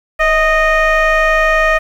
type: tone with frequency modulation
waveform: sine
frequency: 1244 Hz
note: D#6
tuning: 1 cent flat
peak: -7 dBFS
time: 0.19-1.79 s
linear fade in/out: 20 ms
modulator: 609 Hz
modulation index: 1.6
effects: tanh soft clip ceiling -7 dBFS + 7-bit